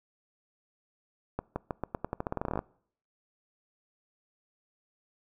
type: accelerating click train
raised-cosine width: 1 ms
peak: -17 dBFS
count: 19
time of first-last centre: 1.39-2.591 s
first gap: 170 ms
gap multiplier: 0.87
effects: noise-tail reverb RT60 0.6 s tail -24 dB re dry